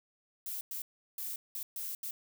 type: noise bursts at uneven times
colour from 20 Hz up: violet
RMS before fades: -39 dBFS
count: 6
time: 0.46-0.61 / 0.71-0.82 / 1.18-1.36 / 1.55-1.63 / 1.76-1.95 / 2.03-2.11 s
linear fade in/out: 2 ms
effects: none